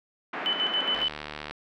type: band-pass noise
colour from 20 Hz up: white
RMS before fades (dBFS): -34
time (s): 0.33-1.04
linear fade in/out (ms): 5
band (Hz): 210 to 2100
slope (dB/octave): 24
type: tone with tremolo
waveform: sine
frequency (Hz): 3017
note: F#7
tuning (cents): +33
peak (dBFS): -23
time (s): 0.46-1.08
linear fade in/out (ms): 0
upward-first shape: square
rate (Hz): 7.2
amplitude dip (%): 60
type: click train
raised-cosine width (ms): 0.3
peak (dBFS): -19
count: 43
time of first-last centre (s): 0.95-1.51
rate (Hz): 75
effects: none